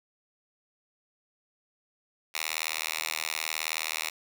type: tone with high-pass filter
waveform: 5% pulse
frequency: 79.1 Hz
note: D#2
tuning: 29 cents sharp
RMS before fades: -33 dBFS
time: 2.34-4.1 s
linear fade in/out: 10 ms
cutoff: 2100 Hz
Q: 0.93
effects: none